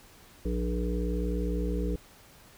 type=harmonic tone with a mistuned harmonic; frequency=59.7 Hz; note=A#1; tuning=42 cents sharp; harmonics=1 / 3 / 5 / 7 / 8; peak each=-29 / -34 / -36 / -37 / -38 dBFS; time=0.45-1.96 s; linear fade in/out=5 ms; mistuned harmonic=1; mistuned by=-68 cents; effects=pink hiss -55 dBFS RMS until 2.57 s